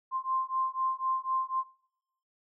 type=beating tone pair; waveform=sine; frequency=1046.5 / 1050.5 Hz; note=C6 / C6; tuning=0 / +7 cents; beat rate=4 Hz; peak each=-31 dBFS; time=0.11-1.64 s; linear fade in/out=50 ms; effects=noise-tail reverb RT60 0.8 s tail -22 dB re dry